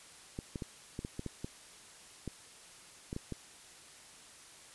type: clicks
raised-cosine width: 3 ms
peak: -25 dBFS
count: 12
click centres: 0.389 / 0.558 / 0.622 / 0.991 / 1.049 / 1.194 / 1.263 / 1.445 / 2.277 / 3.129 / 3.164 / 3.323 s
effects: white hiss -55 dBFS RMS until 4.74 s + resampled to 24000 Hz